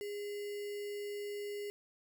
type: tone with sample-and-hold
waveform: sine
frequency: 410.3 Hz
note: G#4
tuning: 21 cents flat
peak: -38 dBFS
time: 0.01-1.7 s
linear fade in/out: 0 ms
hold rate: 2450 Hz
effects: none